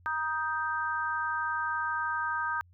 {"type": "chord", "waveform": "sine", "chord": "Eb major", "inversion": "second", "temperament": "equal with one note detuned", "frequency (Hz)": [943.2, 1244.5, 1568], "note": ["Bb5", "Eb6", "G6"], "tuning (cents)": [20, 0, 0], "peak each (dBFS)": [-34, -33, -32], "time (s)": [0.06, 2.61], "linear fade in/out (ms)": 0, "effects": ["added 88 Hz sine -56 dBFS peak until 2.73 s"]}